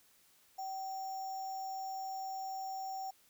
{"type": "tone with sample-and-hold", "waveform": "sine", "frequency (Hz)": 768, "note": "G5", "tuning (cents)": -36, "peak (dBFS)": -38, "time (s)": [0.58, 3.11], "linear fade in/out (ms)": 10, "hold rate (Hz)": 6300, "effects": ["white hiss -67 dBFS RMS until 3.29 s"]}